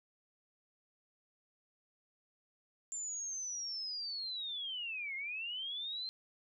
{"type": "linear two-way sweep", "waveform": "sine", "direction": "down then up", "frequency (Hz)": [7270, 2100, 4164], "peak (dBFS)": -38, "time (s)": [2.92, 6.09], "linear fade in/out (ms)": 0, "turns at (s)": 5.15, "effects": []}